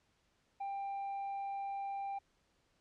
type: tone with tanh clipping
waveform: triangle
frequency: 792 Hz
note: G5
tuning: 18 cents sharp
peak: -38 dBFS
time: 0.6-2.19 s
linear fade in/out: 10 ms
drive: 7 dB
effects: pink hiss -75 dBFS RMS until 2.8 s + low-pass 7000 Hz 12 dB/octave